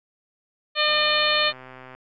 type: harmonic tone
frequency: 604 Hz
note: D5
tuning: 48 cents sharp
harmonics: 1 / 2 / 3 / 4 / 5 / 6 / 7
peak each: -26 / -26 / -26 / -26 / -26 / -26 / -26 dBFS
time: 0.75-1.53 s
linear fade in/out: 50 ms
type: click train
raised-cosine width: 0.5 ms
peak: -27 dBFS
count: 139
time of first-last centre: 0.88-1.95 s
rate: 129 Hz
effects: none